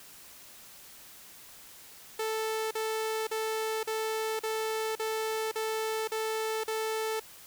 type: tone bursts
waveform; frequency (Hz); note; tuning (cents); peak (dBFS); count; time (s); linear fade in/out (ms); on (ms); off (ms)
sawtooth; 440; A4; 0; -26; 9; 2.19-7.198; 5; 520; 41
effects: white hiss -51 dBFS RMS until 7.46 s